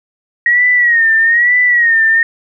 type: tone with vibrato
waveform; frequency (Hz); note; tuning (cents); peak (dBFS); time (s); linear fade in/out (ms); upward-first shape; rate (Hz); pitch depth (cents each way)
sine; 1885; A#6; +19; -7; 0.46-2.23; 2; sine; 1.1; 91
effects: none